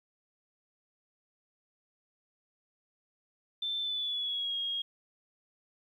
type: tone with pitch glide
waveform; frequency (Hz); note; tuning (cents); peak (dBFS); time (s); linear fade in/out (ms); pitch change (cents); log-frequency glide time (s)
sine; 3545 to 3270; A7 to G#7; +12 to -28; -31; 3.62-4.82; 5; -140; 3.8-4.56
effects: 11-bit